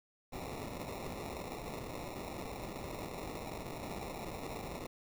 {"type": "noise with sample-and-hold", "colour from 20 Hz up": "white", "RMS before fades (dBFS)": -43, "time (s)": [0.32, 4.87], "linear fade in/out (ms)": 10, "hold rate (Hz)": 1575, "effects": []}